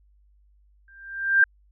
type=tone with exponential growth; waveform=sine; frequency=1585 Hz; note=G6; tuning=19 cents sharp; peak=-11 dBFS; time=0.88-1.44 s; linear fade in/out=2 ms; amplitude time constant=120 ms; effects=added 50 Hz sine -56 dBFS peak until 1.71 s